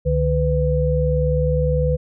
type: tone cluster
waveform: sine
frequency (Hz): 69.5 / 149.7 / 501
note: C#2 / D3 / B4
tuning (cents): +5 / +33 / +25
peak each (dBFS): -20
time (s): 0.05-1.97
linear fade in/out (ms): 20
effects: none